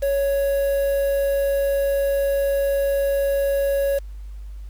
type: tone with quantisation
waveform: triangle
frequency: 556 Hz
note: C#5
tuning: 5 cents sharp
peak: -16 dBFS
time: 0.02-3.99 s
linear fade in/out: 10 ms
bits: 6
effects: added 50 Hz sine -32 dBFS peak until 4.69 s + pink hiss -59 dBFS RMS until 4.69 s